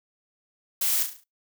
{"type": "noise with echo", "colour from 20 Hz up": "blue", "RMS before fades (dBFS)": -25, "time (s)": [0.81, 1.03], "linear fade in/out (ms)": 5, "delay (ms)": 35, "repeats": 6, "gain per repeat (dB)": -6, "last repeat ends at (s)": 1.24, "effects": ["noise-tail reverb RT60 0.2 s tail -23 dB re dry"]}